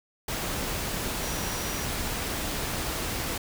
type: tone in noise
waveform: sine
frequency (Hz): 5800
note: F#8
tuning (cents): -35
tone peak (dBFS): -40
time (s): 1.23-1.85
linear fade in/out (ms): 5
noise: pink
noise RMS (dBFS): -31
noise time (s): 0.28-3.38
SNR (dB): -12
effects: none